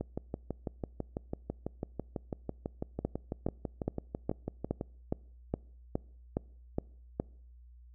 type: two click trains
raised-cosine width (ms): 2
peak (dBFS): -21 / -17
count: 30 / 11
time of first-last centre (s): 0.01-4.811 / 3.05-7.199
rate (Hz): 6.04 / 2.41
effects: noise-tail reverb RT60 0.7 s tail -26 dB re dry + added 60 Hz sine -52 dBFS peak until 7.94 s